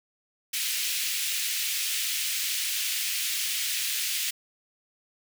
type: high-pass noise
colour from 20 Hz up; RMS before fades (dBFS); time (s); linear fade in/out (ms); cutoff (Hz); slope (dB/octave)
pink; -29; 0.53-4.31; 10; 2300; 24
effects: none